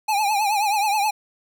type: tone with vibrato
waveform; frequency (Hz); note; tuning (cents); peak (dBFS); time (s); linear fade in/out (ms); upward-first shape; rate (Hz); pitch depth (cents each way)
square; 830.6; G#5; 0; -19; 0.08-1.11; 10; triangle; 9.4; 110
effects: none